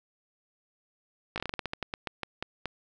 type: slowing click train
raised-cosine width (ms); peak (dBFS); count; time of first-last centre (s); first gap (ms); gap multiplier
0.3; -16; 16; 1.36-2.657; 18; 1.2
effects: none